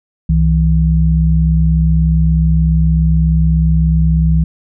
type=tone pair together; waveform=sine; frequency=64.9 / 161.57 Hz; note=C2 / E3; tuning=-13 / -34 cents; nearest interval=octave + major third; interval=1579 cents; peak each=-11 dBFS; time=0.29-4.44 s; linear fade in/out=5 ms; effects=none